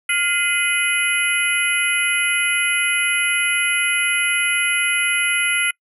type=tone cluster; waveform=sine; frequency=1411 / 2055 / 2487 / 2959 / 11170 Hz; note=F6 / C7 / D#7 / F#7 / F9; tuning=+17 / -32 / -1 / -1 / -1 cents; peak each=-23 / -20 / -23 / -25 / -24 dBFS; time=0.09-5.71 s; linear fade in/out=5 ms; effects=noise-tail reverb RT60 0.1 s tail -26 dB re dry